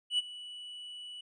triangle tone with ADSR envelope, 2953 Hz, F#7, 4 cents flat, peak -23 dBFS, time 0.1-1.21 s, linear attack 85 ms, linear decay 24 ms, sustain -18 dB, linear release 5 ms, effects resampled to 24000 Hz

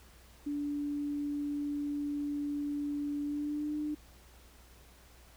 sine tone with pitch glide, 290 to 300.2 Hz, D4 to D4, -22 to +38 cents, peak -32 dBFS, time 0.46-3.95 s, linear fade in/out 10 ms, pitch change +60 cents, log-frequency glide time 3.23-3.76 s, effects added 60 Hz sine -58 dBFS peak until 5.36 s + pink hiss -60 dBFS RMS until 5.36 s

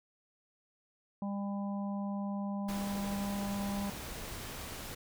harmonic tone, 200 Hz, G3, 35 cents sharp, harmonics 1 / 3 / 4 / 5, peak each -34 / -46 / -46 / -48 dBFS, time 1.22-3.9 s, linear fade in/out 2 ms
pink noise, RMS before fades -43 dBFS, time 2.68-4.95 s, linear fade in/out 10 ms
effects none

